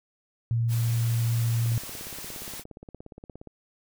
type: tone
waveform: sine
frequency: 116.2 Hz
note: A#2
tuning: 5 cents flat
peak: -22 dBFS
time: 0.51-1.78 s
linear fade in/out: 0 ms
type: noise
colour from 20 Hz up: white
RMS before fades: -39 dBFS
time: 0.68-2.64 s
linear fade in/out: 50 ms
type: click train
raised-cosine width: 2 ms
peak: -29 dBFS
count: 32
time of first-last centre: 1.66-3.473 s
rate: 17.1 Hz
effects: none